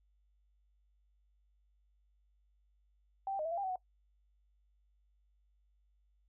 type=tone with pitch steps; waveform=sine; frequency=779 / 785 / 616 / 656 / 684 / 798 / 755 / 737 Hz; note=G5 / G5 / D#5 / E5 / F5 / G5 / F#5 / F#5; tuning=-11 / +2 / -17 / -9 / -36 / +31 / +35 / -7 cents; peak=-34 dBFS; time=3.27-3.758 s; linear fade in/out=2 ms; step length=61 ms; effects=noise-tail reverb RT60 0.1 s tail -19 dB re dry + added 50 Hz sine -69 dBFS peak until 6.28 s